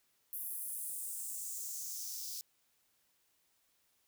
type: noise with high-pass filter sweep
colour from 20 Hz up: blue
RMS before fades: -42 dBFS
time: 0.33-2.41 s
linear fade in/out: 0 ms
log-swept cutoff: 12000 to 4900 Hz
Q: 3.1
effects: white hiss -75 dBFS RMS until 4.07 s